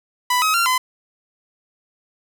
sawtooth tone with pitch steps, 992 / 1271 / 1378 / 1019 Hz, B5 / D#6 / F6 / C6, +7 / +36 / -24 / -46 cents, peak -12 dBFS, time 0.3-0.78 s, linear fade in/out 5 ms, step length 120 ms, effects none

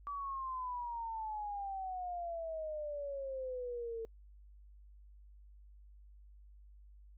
sine exponential sweep, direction down, 1155 to 448.1 Hz, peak -38 dBFS, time 0.07-4.05 s, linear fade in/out 0 ms, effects noise-tail reverb RT60 0.1 s tail -26 dB re dry + added 50 Hz sine -55 dBFS peak until 7.17 s

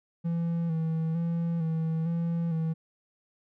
triangle tone with vibrato, 164.81 Hz, E3, in tune, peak -24 dBFS, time 0.24-2.74 s, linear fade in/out 20 ms, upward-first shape square, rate 1.1 Hz, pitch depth 36 cents each way, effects none

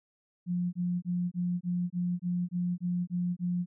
sine tone bursts, 177.1 Hz, F3, 24 cents sharp, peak -27 dBFS, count 11, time 0.46-3.66 s, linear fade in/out 50 ms, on 270 ms, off 23 ms, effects none

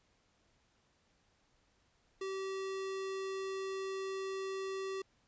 square tone, 385.1 Hz, G4, 31 cents flat, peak -38 dBFS, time 2.21-5.02 s, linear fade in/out 5 ms, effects pink hiss -73 dBFS RMS until 5.27 s + resampled to 16000 Hz

